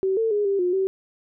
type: tone with pitch steps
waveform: sine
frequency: 382.2 / 448.9 / 413.6 / 395.6 / 357.9 / 383 Hz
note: G4 / A4 / G#4 / G4 / F4 / G4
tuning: -44 / +35 / -7 / +16 / +42 / -40 cents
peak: -19 dBFS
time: 0.03-0.87 s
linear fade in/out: 0 ms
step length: 140 ms
effects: none